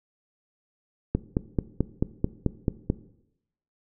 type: click train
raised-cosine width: 3 ms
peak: -9 dBFS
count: 9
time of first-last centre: 1.15-2.901 s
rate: 4.57 Hz
effects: noise-tail reverb RT60 0.8 s tail -17 dB re dry